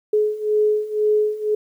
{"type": "beating tone pair", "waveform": "sine", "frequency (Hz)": [423.1, 425.1], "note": ["G#4", "G#4"], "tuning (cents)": [32, 40], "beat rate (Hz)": 2, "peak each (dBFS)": [-21, -18], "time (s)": [0.13, 1.55], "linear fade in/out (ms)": 5, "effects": ["9-bit"]}